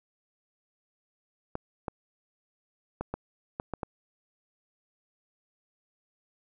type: clicks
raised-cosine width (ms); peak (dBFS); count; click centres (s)
1; -18; 7; 1.554 / 1.882 / 3.01 / 3.14 / 3.599 / 3.737 / 3.832
effects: none